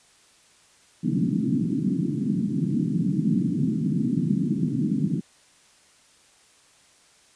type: band-pass noise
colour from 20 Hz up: pink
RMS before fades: -24 dBFS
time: 1.03-5.21 s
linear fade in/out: 20 ms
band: 140 to 300 Hz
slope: 48 dB/octave
effects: white hiss -57 dBFS RMS until 7.35 s + resampled to 22050 Hz